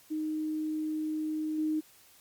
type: tone with level steps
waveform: sine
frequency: 310 Hz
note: D#4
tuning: 6 cents flat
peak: -30 / -27 dBFS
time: 0.1-1.81 s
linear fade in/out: 20 ms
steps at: 1.58 s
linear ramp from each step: 5 ms
effects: white hiss -59 dBFS RMS until 2.2 s + Opus 48 kbps